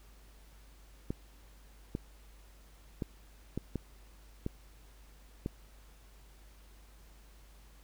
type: clicks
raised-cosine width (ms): 3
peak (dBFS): -21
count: 7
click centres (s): 1.105 / 1.951 / 3.022 / 3.576 / 3.757 / 4.464 / 5.461
effects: added 50 Hz sine -55 dBFS peak until 7.83 s + pink hiss -63 dBFS RMS until 7.83 s